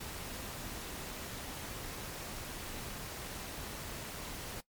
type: noise with amplitude modulation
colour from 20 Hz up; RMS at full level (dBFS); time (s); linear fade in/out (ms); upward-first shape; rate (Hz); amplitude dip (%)
pink; -41; 0-4.61; 10; sine; 286; 45
effects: noise-tail reverb RT60 0.1 s tail -19 dB re dry + MP3 96 kbps